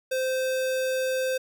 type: tone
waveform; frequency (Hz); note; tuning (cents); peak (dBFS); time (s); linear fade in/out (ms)
square; 519; C5; -14; -25; 0.11-1.38; 10
effects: none